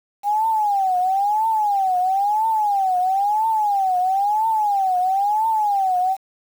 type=tone with vibrato; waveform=sine; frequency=805 Hz; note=G5; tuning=46 cents sharp; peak=-16 dBFS; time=0.23-6.17 s; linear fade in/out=50 ms; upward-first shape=triangle; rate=1 Hz; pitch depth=200 cents each way; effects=7-bit